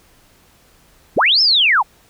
sine linear two-way sweep, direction up then down, 36.33 to 5410 to 717 Hz, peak -10 dBFS, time 1.16-1.83 s, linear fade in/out 20 ms, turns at 1.41 s, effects pink hiss -52 dBFS RMS until 2.09 s

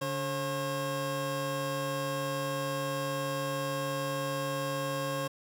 25% pulse tone pair together, 143.03 / 540 Hz, D3 / C#5, -45 / -45 cents, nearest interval octave + major seventh, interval 2300 cents, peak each -32 / -29 dBFS, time 0.01-5.28 s, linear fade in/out 10 ms, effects none

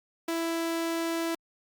sawtooth tone, 331.5 Hz, E4, 10 cents sharp, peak -24 dBFS, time 0.28-1.35 s, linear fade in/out 5 ms, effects Opus 48 kbps

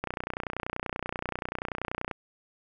click train, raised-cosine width 0.5 ms, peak -16 dBFS, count 64, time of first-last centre 0.04-2.112 s, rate 30.4 Hz, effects none

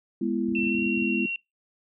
sine chord, E major, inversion first, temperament equal with one note detuned, 207.7 / 246.9 / 335.4 Hz, G#3 / B3 / E4, 0 / 0 / +30 cents, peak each -28 dBFS, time 0.21-1.26 s, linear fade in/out 5 ms
clicks, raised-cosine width 5 ms, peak -29 dBFS, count 11, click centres 0.486 / 0.521 / 0.586 / 0.63 / 0.668 / 0.75 / 0.787 / 0.821 / 0.862 / 0.975 / 1.021 s
sine tone with pitch glide, 2695 to 2741 Hz, E7 to F7, +38 to -33 cents, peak -27 dBFS, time 0.55-1.36 s, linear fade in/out 2 ms, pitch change +29 cents, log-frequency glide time 0.65-0.8 s
effects noise-tail reverb RT60 0.2 s tail -23 dB re dry + high-pass 100 Hz 12 dB/octave

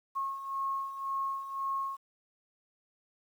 sine beating tone pair, 1086 / 1087.9 Hz, C#6 / C#6, -36 / -33 cents, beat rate 1.9 Hz, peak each -39 / -33 dBFS, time 0.15-1.97 s, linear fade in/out 20 ms, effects 10-bit

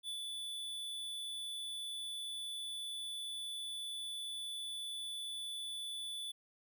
square tone with ADSR envelope, 3471 Hz, A7, 24 cents flat, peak -39 dBFS, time 0.03-6.32 s, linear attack 55 ms, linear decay 87 ms, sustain -2 dB, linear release 11 ms, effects none

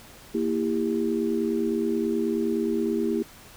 sine chord, E diminished, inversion second, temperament equal with one note detuned, 233.1 / 329.6 / 399.1 Hz, Bb3 / E4 / G4, 0 / 0 / +31 cents, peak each -27 dBFS, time 0.34-3.23 s, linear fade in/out 10 ms, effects pink hiss -48 dBFS RMS until 3.56 s

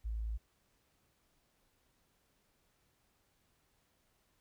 sine tone, 55 Hz, A1, in tune, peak -35 dBFS, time 0.04-0.38 s, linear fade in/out 20 ms, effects pink hiss -75 dBFS RMS until 4.4 s

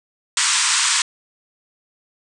white band-pass noise, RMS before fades -18 dBFS, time 0.37-1.02 s, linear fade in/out 2 ms, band 910 to 9000 Hz, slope 96 dB/octave, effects none

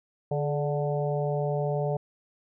harmonic tone with a mistuned harmonic, 146.83 Hz, D3, in tune, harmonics 1 / 3 / 4 / 5 / 6, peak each -28 / -31 / -31 / -35 / -42 dBFS, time 0.31-1.97 s, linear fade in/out 5 ms, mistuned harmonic 3, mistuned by -47 cents, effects none

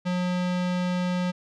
square tone with low-pass filter, 180 Hz, F#3, 47 cents flat, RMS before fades -26 dBFS, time 0.05-1.32 s, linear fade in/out 20 ms, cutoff 4600 Hz, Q 0.88, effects none

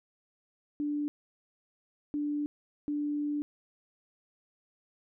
sine tone bursts at uneven times, 293.7 Hz, D4, in tune, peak -29 dBFS, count 3, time 0.8-1.08 / 2.14-2.46 / 2.88-3.42 s, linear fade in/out 0 ms, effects none

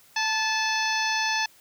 harmonic tone with a mistuned harmonic, 870 Hz, A5, 20 cents flat, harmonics 1 / 2 / 3 / 4 / 5 / 6 / 7, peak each -28 / -28 / -30 / -35 / -33 / -33 / -35 dBFS, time 0.16-1.46 s, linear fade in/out 5 ms, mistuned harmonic 1, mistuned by +23 cents, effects white hiss -56 dBFS RMS until 1.6 s

